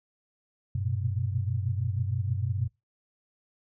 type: tone cluster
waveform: sine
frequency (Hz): 95.3 / 111.8 / 121.4 / 127.8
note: G2 / A2 / B2 / C3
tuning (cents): -48 / +28 / -29 / -40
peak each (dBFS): -29 / -37 / -32 / -35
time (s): 0.75-2.68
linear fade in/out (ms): 5
effects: noise-tail reverb RT60 0.2 s tail -20 dB re dry